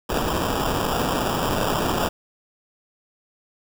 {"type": "noise with sample-and-hold", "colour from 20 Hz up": "white", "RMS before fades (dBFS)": -23, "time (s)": [0.09, 2.09], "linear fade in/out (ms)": 10, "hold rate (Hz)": 2100, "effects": []}